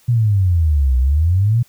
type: exponential two-way sweep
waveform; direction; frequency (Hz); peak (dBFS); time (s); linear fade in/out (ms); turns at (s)
sine; down then up; 123.47 to 61.74 to 123.47; -11; 0.08-1.63; 10; 0.98
effects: white hiss -53 dBFS RMS until 1.68 s